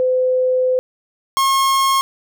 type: tone pair in turn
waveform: sine / 45% pulse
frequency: 510 / 1080.7 Hz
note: C5 / C#6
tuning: -44 / -44 cents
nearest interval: octave + minor second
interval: 1300 cents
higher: second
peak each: -13 dBFS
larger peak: neither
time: 0-0.79 / 1.37-2.01 s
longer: first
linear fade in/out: 0 ms
effects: none